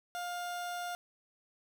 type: tone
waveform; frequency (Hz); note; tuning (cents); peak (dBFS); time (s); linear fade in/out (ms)
30% pulse; 706; F5; +19; -34; 0.15-0.95; 0
effects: none